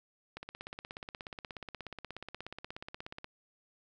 click train, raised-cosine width 0.3 ms, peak -26 dBFS, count 49, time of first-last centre 0.37-3.244 s, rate 16.7 Hz, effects none

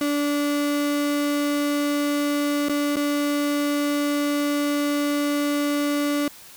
35% pulse tone with dropouts, 290 Hz, D4, 22 cents flat, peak -19 dBFS, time 0.01-6.28 s, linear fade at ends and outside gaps 2 ms, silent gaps 2.686-2.695 / 2.959-2.967 s, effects white hiss -45 dBFS RMS until 6.56 s

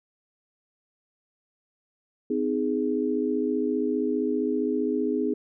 sine chord, Ab major, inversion first, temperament equal with one note detuned, 255.9 / 311.1 / 415.3 Hz, C4 / Eb4 / Ab4, -38 / 0 / 0 cents, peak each -27 / -28 / -27 dBFS, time 2.3-5.34 s, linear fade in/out 5 ms, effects none

